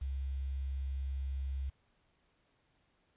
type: tone with quantisation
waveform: sine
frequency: 67.4 Hz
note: C#2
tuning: 48 cents flat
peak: -34 dBFS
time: 0.01-1.7 s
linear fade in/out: 10 ms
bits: 10
effects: pink hiss -74 dBFS RMS until 3.16 s + resampled to 8000 Hz